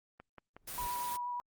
click train, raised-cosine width 0.5 ms, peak -35 dBFS, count 4, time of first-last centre 0.2-0.748 s, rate 5.47 Hz
brown noise with exponential growth, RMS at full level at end -41 dBFS, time 0.54-0.87 s, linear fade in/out 1 ms, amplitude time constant 71 ms
white noise, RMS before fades -42 dBFS, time 0.67-1.17 s, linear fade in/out 10 ms
sine tone with vibrato, 975 Hz, B5, 23 cents flat, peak -35 dBFS, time 0.78-1.4 s, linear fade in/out 0 ms, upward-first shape triangle, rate 8.4 Hz, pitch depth 16 cents each way
effects Opus 32 kbps

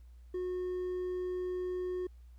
triangle tone with hard clipping, 363.9 Hz, F#4, 29 cents flat, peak -34 dBFS, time 0.34-2.07 s, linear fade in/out 5 ms, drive 5 dB, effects added 60 Hz sine -51 dBFS peak until 2.38 s + pink hiss -75 dBFS RMS until 2.38 s

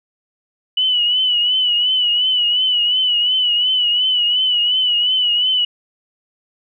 sine tone with vibrato, 2960 Hz, F#7, in tune, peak -13 dBFS, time 0.77-5.65 s, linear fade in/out 5 ms, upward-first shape triangle, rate 2.8 Hz, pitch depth 69 cents each way, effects none

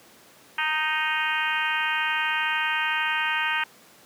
harmonic tone with a mistuned harmonic, 311.1 Hz, D#4, in tune, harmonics 3 / 4 / 5 / 6 / 7 / 8 / 9 / 10, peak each -30 / -33 / -28 / -30 / -34 / -30 / -33 / -36 dBFS, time 0.58-3.64 s, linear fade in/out 5 ms, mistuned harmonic 3, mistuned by -16 cents, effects pink hiss -52 dBFS RMS until 4.05 s + high-pass 200 Hz 12 dB/octave

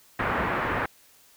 white low-pass noise, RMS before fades -27 dBFS, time 0.19-0.86 s, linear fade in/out 5 ms, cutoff 1800 Hz, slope 24 dB/octave, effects white hiss -57 dBFS RMS until 1.36 s

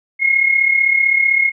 sine tone with amplitude modulation, 2157 Hz, C#7, 48 cents flat, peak -8 dBFS, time 0.19-1.52 s, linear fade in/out 50 ms, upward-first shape sine, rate 35.7 Hz, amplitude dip 65%, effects none

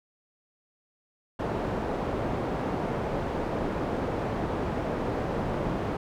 white low-pass noise, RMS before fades -30 dBFS, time 1.39-5.97 s, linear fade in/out 5 ms, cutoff 610 Hz, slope 12 dB/octave, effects none

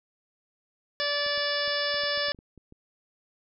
harmonic tone, 580 Hz, D5, 22 cents flat, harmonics 1 / 2 / 3 / 4 / 5 / 6 / 7 / 8 / 9, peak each -31 / -37 / -31 / -40 / -37 / -35 / -40 / -35 / -33 dBFS, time 1-2.32 s, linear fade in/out 0 ms
clicks, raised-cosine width 3 ms, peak -37 dBFS, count 11, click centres 1.264 / 1.377 / 1.678 / 1.943 / 2.036 / 2.176 / 2.285 / 2.347 / 2.389 / 2.577 / 2.724 s
effects none

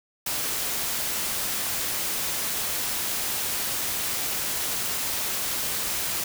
white noise, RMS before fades -28 dBFS, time 0.26-6.24 s, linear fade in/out 5 ms, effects none

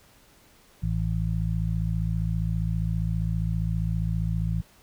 harmonic tone, 55 Hz, A1, in tune, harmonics 1 / 2 / 3, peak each -28 / -28 / -28 dBFS, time 0.82-4.62 s, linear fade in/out 20 ms, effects pink hiss -57 dBFS RMS until 4.82 s

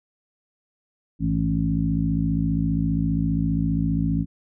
harmonic tone with a mistuned harmonic, 55 Hz, A1, in tune, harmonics 1 / 2 / 3 / 4 / 5, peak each -28 / -29 / -23 / -28 / -26 dBFS, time 1.19-4.26 s, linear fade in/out 50 ms, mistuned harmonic 2, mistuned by -80 cents, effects none

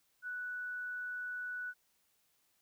sine tone, 1480 Hz, F#6, in tune, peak -38 dBFS, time 0.22-1.74 s, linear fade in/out 50 ms, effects white hiss -75 dBFS RMS until 2.61 s

